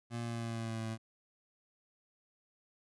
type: tone with pitch glide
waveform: 25% pulse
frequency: 117.8 to 112.16 Hz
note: A#2 to A2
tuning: +19 to +34 cents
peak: -33 dBFS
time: 0.1-0.98 s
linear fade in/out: 50 ms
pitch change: -85 cents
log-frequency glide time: 0.2-0.81 s
effects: resampled to 24000 Hz